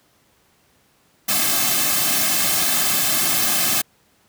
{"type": "noise with comb filter", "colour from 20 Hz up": "white", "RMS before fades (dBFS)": -19, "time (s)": [1.28, 3.82], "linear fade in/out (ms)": 10, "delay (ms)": 2.1, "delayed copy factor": -0.95, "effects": ["pink hiss -59 dBFS RMS until 4.28 s", "high-pass 80 Hz 12 dB/octave"]}